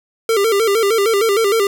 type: tone with vibrato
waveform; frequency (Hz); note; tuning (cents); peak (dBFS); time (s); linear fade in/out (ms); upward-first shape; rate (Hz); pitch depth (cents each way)
square; 425; G#4; +40; -13; 0.29-1.67; 2; square; 6.5; 110
effects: none